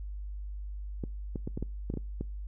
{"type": "clicks", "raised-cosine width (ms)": 3, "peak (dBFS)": -21, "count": 9, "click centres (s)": [1.038, 1.358, 1.475, 1.575, 1.626, 1.901, 1.939, 1.973, 2.21], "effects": ["noise-tail reverb RT60 0.4 s tail -26 dB re dry", "added 50 Hz sine -36 dBFS peak until 2.47 s"]}